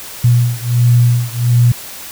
sine beating tone pair, 120 / 121.4 Hz, B2 / B2, -49 / -29 cents, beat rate 1.4 Hz, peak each -11 / -12 dBFS, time 0.24-1.72 s, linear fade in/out 5 ms, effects white hiss -30 dBFS RMS until 2.11 s

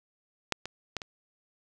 clicks, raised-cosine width 0.2 ms, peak -9 / -19 / -14 / -22 dBFS, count 4, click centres 0.523 / 0.656 / 0.967 / 1.018 s, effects none

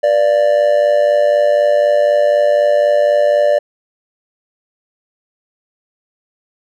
triangle tone with amplitude modulation, 587.3 Hz, D5, in tune, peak -4 dBFS, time 0.03-3.59 s, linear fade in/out 10 ms, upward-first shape sine, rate 104 Hz, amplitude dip 70%, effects none

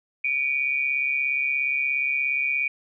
sine tone pair together, 2300 / 2437 Hz, D7 / D#7, -37 / -37 cents, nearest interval minor second, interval 100 cents, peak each -25 / -24 dBFS, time 0.24-2.68 s, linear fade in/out 5 ms, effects none

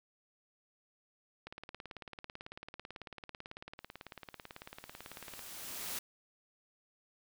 click train, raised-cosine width 0.3 ms, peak -29 dBFS, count 72, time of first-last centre 1.47-5.393 s, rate 18.1 Hz
white noise with exponential growth, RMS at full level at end -39 dBFS, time 3.78-5.99 s, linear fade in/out 5 ms, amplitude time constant 480 ms
effects none

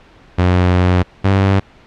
sawtooth tone pair in turn, 90.3 / 97.36 Hz, F#2 / G2, -42 / -11 cents, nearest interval minor second, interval 131 cents, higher second, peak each -6 dBFS, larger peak neither, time 0.38-1.03 / 1.24-1.6 s, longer first, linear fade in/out 10 ms, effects pink hiss -45 dBFS RMS until 1.86 s + low-pass 3000 Hz 12 dB/octave

